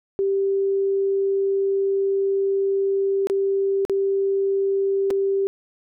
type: tone with dropouts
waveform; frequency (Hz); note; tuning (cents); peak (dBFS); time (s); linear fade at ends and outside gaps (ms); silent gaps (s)
sine; 392; G4; 0; -18; 0.19-5.47; 0; 3.271-3.299 / 3.851-3.897 / 5.104-5.108
effects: none